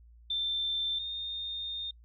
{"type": "tone pair in turn", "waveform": "sine", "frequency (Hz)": [3561, 3653], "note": ["A7", "A#7"], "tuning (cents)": [20, -36], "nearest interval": "unison", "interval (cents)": 44, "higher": "second", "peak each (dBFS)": [-29, -34], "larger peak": "first", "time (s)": [[0.3, 0.99], [0.99, 1.91]], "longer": "second", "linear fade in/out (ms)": 5, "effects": ["noise-tail reverb RT60 0.1 s tail -26 dB re dry", "added 58 Hz sine -53 dBFS peak until 2.04 s"]}